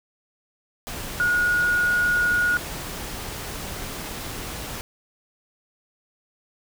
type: tone in noise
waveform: sine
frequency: 1445 Hz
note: F#6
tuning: 41 cents flat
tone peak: -18 dBFS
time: 1.2-2.57 s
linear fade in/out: 0 ms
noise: pink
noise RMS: -33 dBFS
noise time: 0.87-4.81 s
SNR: +12 dB
effects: none